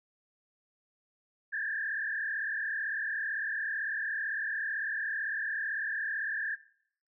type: tone with frequency modulation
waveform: sine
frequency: 1690 Hz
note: G#6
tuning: 30 cents sharp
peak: -31 dBFS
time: 1.52-6.56 s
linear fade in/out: 20 ms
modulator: 37.9 Hz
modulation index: 2.4
effects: noise-tail reverb RT60 0.6 s tail -17 dB re dry